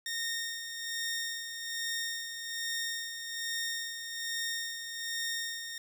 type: tone with tremolo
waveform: 15% pulse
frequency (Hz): 1842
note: A#6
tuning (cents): -21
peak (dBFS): -26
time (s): 0.06-5.78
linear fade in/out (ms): 2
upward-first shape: sine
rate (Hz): 1.2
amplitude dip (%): 55
effects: 9-bit